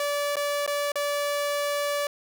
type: tone with dropouts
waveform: sawtooth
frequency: 578 Hz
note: D5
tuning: 28 cents flat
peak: -21 dBFS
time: 0-2.07 s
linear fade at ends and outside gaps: 2 ms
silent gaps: 0.357-0.367 / 0.664-0.676 / 0.919-0.956 s
effects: none